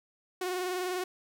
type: tone with vibrato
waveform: sawtooth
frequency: 364.6 Hz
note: F#4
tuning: 25 cents flat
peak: -27 dBFS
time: 0.41-1.04 s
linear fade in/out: 5 ms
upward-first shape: sine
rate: 20 Hz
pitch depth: 46 cents each way
effects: none